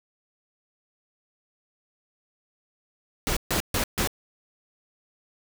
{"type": "noise bursts", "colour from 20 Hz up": "pink", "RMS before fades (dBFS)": -25, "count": 4, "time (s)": [3.27, 4.074], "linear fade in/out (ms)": 0, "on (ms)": 96, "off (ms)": 140, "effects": []}